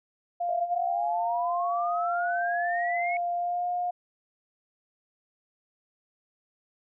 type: tone with pitch glide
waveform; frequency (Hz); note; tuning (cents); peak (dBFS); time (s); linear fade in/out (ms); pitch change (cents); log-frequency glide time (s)
sine; 698.5 to 711.9; F5 to F5; 0 to +33; -26; 0.4-3.91; 10; +33; 3.35-3.68
type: exponential sweep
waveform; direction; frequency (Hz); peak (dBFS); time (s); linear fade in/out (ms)
sine; up; 640 to 2224; -30; 0.49-3.17; 2
effects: none